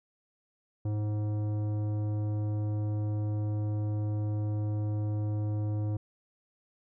sine tone with tanh clipping, 105.4 Hz, G#2, 26 cents sharp, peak -30 dBFS, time 0.85-5.97 s, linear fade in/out 5 ms, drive 13 dB, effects none

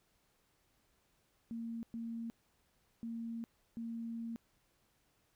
sine tone bursts at uneven times, 230 Hz, A#3, 23 cents flat, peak -39 dBFS, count 4, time 1.51-1.83 / 1.94-2.3 / 3.03-3.44 / 3.77-4.36 s, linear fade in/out 0 ms, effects pink hiss -75 dBFS RMS until 5.35 s

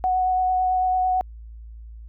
sine tone with vibrato, 740 Hz, F#5, in tune, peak -18 dBFS, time 0.04-1.21 s, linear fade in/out 0 ms, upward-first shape sine, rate 9 Hz, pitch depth 11 cents each way, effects added 56 Hz sine -37 dBFS peak until 2.08 s

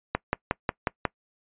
click train, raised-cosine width 0.5 ms, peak -8 dBFS, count 6, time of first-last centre 0.15-1.053 s, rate 5.54 Hz, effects noise-tail reverb RT60 0.1 s tail -23 dB re dry + resampled to 8000 Hz

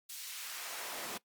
pink noise with high-pass filter sweep, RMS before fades -43 dBFS, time 0.09-1.18 s, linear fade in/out 10 ms, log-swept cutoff 4400 to 260 Hz, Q 0.71, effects noise-tail reverb RT60 0.1 s tail -19 dB re dry + Opus 48 kbps

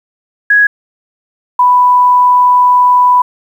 sine tone pair in turn, 1666 / 990.6 Hz, G#6 / B5, +5 / +5 cents, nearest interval major sixth, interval 900 cents, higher first, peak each -4 dBFS, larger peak neither, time 0.5-0.67 / 1.59-3.22 s, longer second, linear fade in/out 5 ms, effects 7-bit

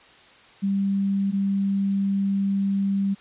sine tone pair in turn, 197 / 197 Hz, G3 / G3, +9 / +9 cents, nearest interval unison, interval 0 cents, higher neither, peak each -20 dBFS, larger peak neither, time 0.62-1.32 / 1.32-3.15 s, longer second, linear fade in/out 20 ms, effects white hiss -51 dBFS RMS until 3.2 s + resampled to 8000 Hz

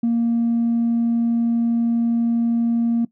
triangle tone with tanh clipping, 233.1 Hz, A#3, in tune, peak -16 dBFS, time 0.03-3.05 s, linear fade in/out 5 ms, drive 5 dB, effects noise-tail reverb RT60 0.1 s tail -19 dB re dry

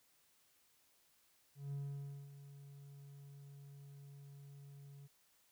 triangle tone with ADSR envelope, 140.6 Hz, C#3, 25 cents sharp, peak -37 dBFS, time 1.55-5.08 s, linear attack 180 ms, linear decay 560 ms, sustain -14 dB, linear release 24 ms, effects tanh soft clip ceiling -33 dBFS + white hiss -73 dBFS RMS until 5.51 s

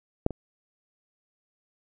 clicks, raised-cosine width 2 ms, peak -8 / -21 dBFS, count 2, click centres 0.264 / 0.307 s, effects none

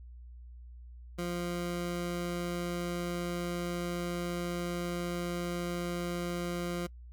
20% pulse tone, 174.61 Hz, F3, in tune, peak -28 dBFS, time 1.18-6.87 s, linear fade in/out 10 ms, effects noise-tail reverb RT60 0.1 s tail -24 dB re dry + added 60 Hz sine -46 dBFS peak until 7.12 s

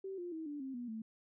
sine tone with pitch steps, 385.4 / 351.4 / 320.4 / 292.1 / 266.3 / 242.8 / 221.4 Hz, G4 / F4 / E4 / D4 / C4 / B3 / A3, -29 / +11 / -49 / -9 / +31 / -29 / +11 cents, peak -40 dBFS, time 0.04-1.02 s, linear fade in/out 5 ms, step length 140 ms, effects none

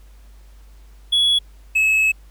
triangle tone pair in turn, 3375 / 2585 Hz, G#7 / E7, +27 / -34 cents, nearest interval perfect fourth, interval 461 cents, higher first, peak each -12 dBFS, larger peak neither, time 1.12-1.39 / 1.75-2.12 s, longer second, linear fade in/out 10 ms, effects added 50 Hz sine -42 dBFS peak until 2.3 s + pink hiss -57 dBFS RMS until 2.3 s

